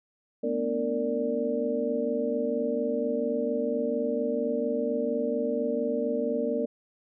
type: tone cluster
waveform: sine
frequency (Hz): 223 / 247.3 / 294.3 / 460.8 / 587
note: A3 / B3 / D4 / A#4 / D5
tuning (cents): +23 / +3 / +4 / -20 / -1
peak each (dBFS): -36 / -31 / -36 / -29 / -31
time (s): 0.43-6.66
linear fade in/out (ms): 10
effects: none